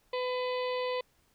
harmonic tone, 502 Hz, B4, 28 cents sharp, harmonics 1 / 2 / 4 / 5 / 6 / 7 / 8 / 9, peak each -31 / -37 / -43 / -45 / -47 / -48 / -49 / -50 dBFS, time 0.13-1.01 s, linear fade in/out 5 ms, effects pink hiss -69 dBFS RMS until 1.34 s

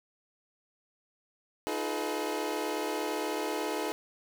25% pulse chord, F half-diminished seventh, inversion third, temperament equal with one note detuned, 311.1 / 349.2 / 425.7 / 493.9 Hz, Eb4 / F4 / Ab4 / Cb5, 0 / 0 / +43 / 0 cents, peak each -32 / -35 / -31 / -35 dBFS, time 1.67-3.92 s, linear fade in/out 0 ms, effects none

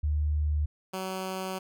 sine / 10% pulse tone pair in turn, 74.9 / 188.33 Hz, D2 / F#3, +35 / +31 cents, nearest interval octave + major third, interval 1596 cents, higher second, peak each -24 dBFS, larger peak neither, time 0.03-0.66 / 0.93-1.59 s, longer second, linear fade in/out 10 ms, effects none

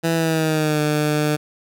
15% pulse tone with pitch glide, 165.1 to 150.53 Hz, E3 to D3, +3 to +43 cents, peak -11 dBFS, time 0.03-1.37 s, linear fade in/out 20 ms, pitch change -160 cents, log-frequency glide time 0.14-0.8 s, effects none

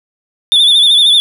triangle tone with vibrato, 3520 Hz, A7, in tune, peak -4 dBFS, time 0.52-1.2 s, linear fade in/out 0 ms, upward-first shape sine, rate 13 Hz, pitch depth 69 cents each way, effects none

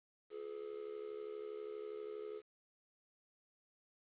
triangle tone with amplitude modulation, 424 Hz, G#4, 36 cents sharp, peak -38 dBFS, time 0.3-2.42 s, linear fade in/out 50 ms, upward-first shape sine, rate 72.4 Hz, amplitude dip 80%, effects resampled to 8000 Hz + 11-bit

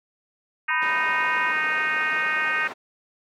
harmonic tone, 310 Hz, D#4, 6 cents flat, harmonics 3 / 4 / 5 / 6 / 7 / 8 / 9, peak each -37 / -30 / -26 / -26 / -31 / -30 / -37 dBFS, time 0.68-2.68 s, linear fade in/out 10 ms
sine tone, 987.8 Hz, B5, in tune, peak -27 dBFS, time 0.7-1.52 s, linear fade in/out 5 ms
white band-pass noise, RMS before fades -37 dBFS, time 0.81-2.74 s, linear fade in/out 20 ms, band 230 to 1500 Hz, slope 12 dB/octave
effects none

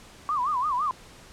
sine tone with vibrato, 1100 Hz, C#6, 14 cents flat, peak -23 dBFS, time 0.29-0.91 s, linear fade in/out 0 ms, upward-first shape sine, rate 5.9 Hz, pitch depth 210 cents each way, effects pink hiss -49 dBFS RMS until 1.32 s + low-pass 9000 Hz 12 dB/octave

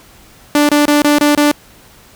sawtooth tone bursts, 293.7 Hz, D4, in tune, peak -4 dBFS, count 6, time 0.55-1.515 s, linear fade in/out 2 ms, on 140 ms, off 25 ms, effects pink hiss -43 dBFS RMS until 2.15 s

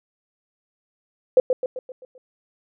sine tone with echo, 510 Hz, C5, 44 cents flat, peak -9 dBFS, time 1.37-1.4 s, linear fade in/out 2 ms, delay 130 ms, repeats 6, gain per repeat -6 dB, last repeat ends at 2.18 s, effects none

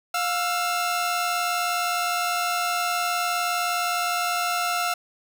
sawtooth tone pair together, 708 / 1336.5 Hz, F5 / E6, +23 / +23 cents, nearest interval major seventh, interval 1100 cents, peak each -22 / -22 dBFS, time 0.14-4.94 s, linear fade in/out 5 ms, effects none

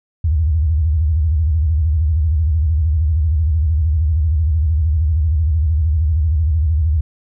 sine tone with vibrato, 77.78 Hz, D#2, in tune, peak -12 dBFS, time 0.24-7.01 s, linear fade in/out 5 ms, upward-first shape square, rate 13 Hz, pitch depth 140 cents each way, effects none

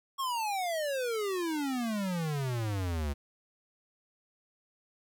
square exponential sweep, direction down, 1108.7 to 69.3 Hz, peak -31 dBFS, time 0.18-3.14 s, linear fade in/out 20 ms, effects 12-bit

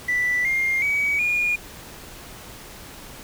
triangle tone with pitch steps, 1975.5 / 2117 / 2269 / 2432 Hz, B6 / C7 / C#7 / D#7, 0 / +20 / +40 / -40 cents, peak -16 dBFS, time 0.08-1.56 s, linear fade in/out 10 ms, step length 370 ms, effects tanh soft clip ceiling -16 dBFS + pink hiss -41 dBFS RMS until 3.23 s

